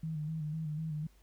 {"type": "tone with vibrato", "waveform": "sine", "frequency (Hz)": 155.56, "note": "D#3", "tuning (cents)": 0, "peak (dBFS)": -34, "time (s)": [0.03, 1.07], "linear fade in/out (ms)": 5, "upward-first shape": "square", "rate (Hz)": 4, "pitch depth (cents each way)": 46, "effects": ["added 50 Hz sine -60 dBFS peak until 1.22 s", "pink hiss -69 dBFS RMS until 1.22 s"]}